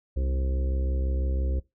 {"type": "harmonic tone with a mistuned harmonic", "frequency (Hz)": 66, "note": "C2", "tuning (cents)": 16, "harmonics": [1, 2, 3, 4, 5, 6, 7, 8], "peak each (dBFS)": [-24, -41, -43, -44, -42, -44, -48, -42], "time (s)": [0.16, 1.6], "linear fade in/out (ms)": 10, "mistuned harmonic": 3, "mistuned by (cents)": 29, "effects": ["noise-tail reverb RT60 0.2 s tail -20 dB re dry"]}